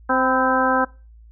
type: harmonic tone with a mistuned harmonic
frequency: 260.3 Hz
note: C4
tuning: 9 cents flat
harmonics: 1 / 2 / 3 / 4 / 5 / 6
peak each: -23 / -23 / -23 / -23 / -23 / -23 dBFS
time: 0.09-0.85 s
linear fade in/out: 10 ms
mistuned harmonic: 4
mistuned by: -50 cents
effects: noise-tail reverb RT60 0.3 s tail -21 dB re dry + added 56 Hz sine -43 dBFS peak until 1.31 s